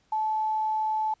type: tone with quantisation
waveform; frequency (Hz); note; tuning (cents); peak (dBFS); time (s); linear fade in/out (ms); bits
sine; 868; A5; -24; -24; 0.12-1.14; 5; 9
effects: pink hiss -67 dBFS RMS until 1.2 s + resampled to 16000 Hz